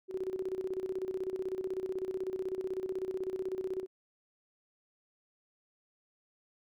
sine tone with tremolo, 375.2 Hz, F#4, 24 cents sharp, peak -31 dBFS, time 0.08-3.87 s, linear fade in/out 50 ms, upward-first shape square, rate 16 Hz, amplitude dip 70%, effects none

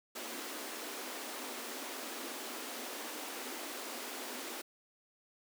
pink high-pass noise, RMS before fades -43 dBFS, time 0.15-4.62 s, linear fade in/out 10 ms, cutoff 230 Hz, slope 96 dB/octave, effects none

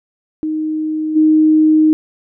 sine tone with level steps, 311.1 Hz, D#4, in tune, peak -16 / -7 dBFS, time 0.43-1.93 s, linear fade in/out 0 ms, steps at 1.15 s, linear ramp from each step 20 ms, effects none

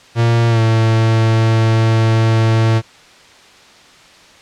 45% pulse tone with pitch glide, 116.54 to 112.18 Hz, A#2 to A2, 0 to +34 cents, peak -10 dBFS, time 0.15-2.82 s, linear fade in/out 50 ms, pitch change -66 cents, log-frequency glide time 0.49-0.6 s, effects white hiss -43 dBFS RMS until 4.41 s + low-pass 5000 Hz 12 dB/octave

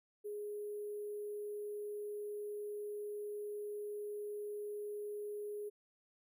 sine tone with sample-and-hold, 415.3 Hz, G#4, in tune, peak -40 dBFS, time 0.24-5.7 s, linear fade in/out 20 ms, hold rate 11025 Hz, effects none

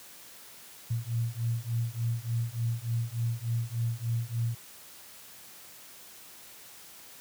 sine beating tone pair, 114.7 / 118.1 Hz, A#2 / A#2, -28 / +23 cents, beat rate 3.4 Hz, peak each -31 dBFS, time 0.9-4.55 s, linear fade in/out 10 ms, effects white hiss -50 dBFS RMS until 7.2 s + high-pass 60 Hz 12 dB/octave

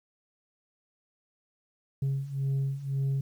sine beating tone pair, 135.5 / 137.4 Hz, C#3 / C#3, -39 / -15 cents, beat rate 1.9 Hz, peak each -30 / -27 dBFS, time 2.02-3.21 s, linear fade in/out 5 ms, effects tanh soft clip ceiling -24 dBFS + 10-bit

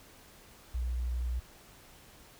sine tone, 61 Hz, B1, 21 cents flat, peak -30 dBFS, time 0.74-1.4 s, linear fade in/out 10 ms, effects pink hiss -56 dBFS RMS until 2.39 s

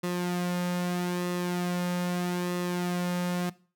sawtooth tone with flanger, 177.6 Hz, F3, 29 cents sharp, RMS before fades -29 dBFS, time 0.03-3.5 s, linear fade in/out 10 ms, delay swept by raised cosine 1.3 to 2.7 ms, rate 0.79 Hz, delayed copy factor -0.5, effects noise-tail reverb RT60 0.4 s tail -20 dB re dry

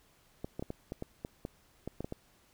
clicks, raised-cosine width 2 ms, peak -24 dBFS, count 12, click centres 0.445 / 0.595 / 0.625 / 0.704 / 0.921 / 1.024 / 1.249 / 1.451 / 1.876 / 2.006 / 2.045 / 2.124 s, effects pink hiss -66 dBFS RMS until 2.53 s

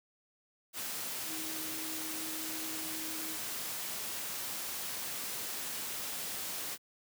sine tone in noise, 316.7 Hz, D#4, 31 cents sharp, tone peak -45 dBFS, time 1.25-3.38 s, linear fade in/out 50 ms, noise white, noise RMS -39 dBFS, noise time 0.73-6.78 s, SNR -9 dB, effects high-pass 100 Hz 12 dB/octave

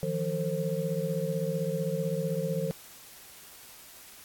sine tone cluster, 157.7 / 173.4 / 450.4 / 529 Hz, D#3 / F3 / A4 / C5, +24 / -12 / +40 / +19 cents, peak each -33 / -33 / -34 / -33 dBFS, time 0.03-2.71 s, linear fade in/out 0 ms, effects white hiss -50 dBFS RMS until 4.24 s + AAC 64 kbps

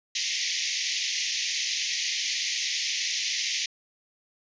white band-pass noise, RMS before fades -29 dBFS, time 0.15-3.66 s, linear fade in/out 5 ms, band 1900 to 6600 Hz, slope 96 dB/octave, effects resampled to 16000 Hz

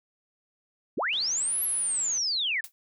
sine linear two-way sweep, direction up then down, 123.47 to 11450 to 1676 Hz, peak -25 dBFS, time 0.97-2.61 s, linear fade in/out 10 ms, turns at 1.63 s
click train, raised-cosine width 0.2 ms, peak -32 dBFS, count 173, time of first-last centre 1.13-2.179 s, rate 164 Hz
blue noise with exponential decay, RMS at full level -35 dBFS, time 2.64-2.72 s, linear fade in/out 0 ms, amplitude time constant 17 ms
effects none

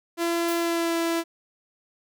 sawtooth tone with pitch glide, 338.9 to 333.7 Hz, E4 to E4, +48 to +21 cents, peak -19 dBFS, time 0.17-1.24 s, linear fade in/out 50 ms, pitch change -27 cents, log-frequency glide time 0.58-0.97 s
blue noise with exponential decay, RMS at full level -33 dBFS, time 0.48-0.83 s, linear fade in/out 5 ms, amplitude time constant 75 ms
effects none

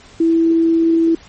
sine tone, 329.6 Hz, E4, in tune, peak -10 dBFS, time 0.2-1.15 s, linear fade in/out 5 ms, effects pink hiss -43 dBFS RMS until 1.28 s + MP3 32 kbps

